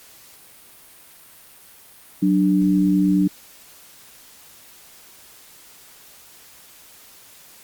sine tone pair together, 186.2 / 295.6 Hz, F#3 / D4, +11 / +11 cents, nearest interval minor sixth, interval 800 cents, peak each -17 dBFS, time 2.22-3.28 s, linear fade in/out 10 ms, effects white hiss -47 dBFS RMS until 7.63 s + Opus 48 kbps

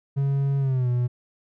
triangle tone with pitch glide, 138.59 to 122.76 Hz, C#3 to B2, 0 to -10 cents, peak -18 dBFS, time 0.16-1.08 s, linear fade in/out 20 ms, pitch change -210 cents, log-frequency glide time 0.59-0.89 s, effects none

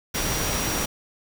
sine tone in noise, 5730 Hz, F8, 44 cents sharp, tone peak -32 dBFS, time 0.14-0.86 s, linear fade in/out 10 ms, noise pink, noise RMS -26 dBFS, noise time 0.14-0.86 s, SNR -9 dB, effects none

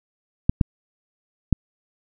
clicks, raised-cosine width 5 ms, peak -3 dBFS, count 3, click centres 0.495 / 0.612 / 1.527 s, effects none

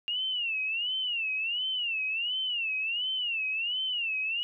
sine tone with vibrato, 2794 Hz, F7, in tune, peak -28 dBFS, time 0.08-4.43 s, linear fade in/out 0 ms, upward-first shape sine, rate 1.4 Hz, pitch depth 170 cents each way, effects none

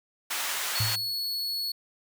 pink high-pass noise, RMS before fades -31 dBFS, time 0.3-0.96 s, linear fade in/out 10 ms, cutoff 1100 Hz, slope 12 dB/octave
45% pulse tone, 4386 Hz, C#8, 19 cents flat, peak -28 dBFS, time 0.75-1.72 s, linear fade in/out 5 ms
sine tone with exponential decay, 110.6 Hz, A2, 9 cents sharp, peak -23 dBFS, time 0.8-1.15 s, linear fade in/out 5 ms, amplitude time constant 74 ms
effects none

